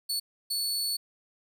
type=tone bursts at uneven times; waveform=sawtooth; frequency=4435 Hz; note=C#8; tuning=in tune; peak=-25 dBFS; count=2; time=0.09-0.2 / 0.5-0.97 s; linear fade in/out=10 ms; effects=none